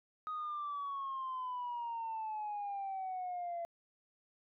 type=exponential sweep; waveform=sine; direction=down; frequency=1256 to 677 Hz; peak=-36 dBFS; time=0.27-3.65 s; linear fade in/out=0 ms; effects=tanh soft clip ceiling -34 dBFS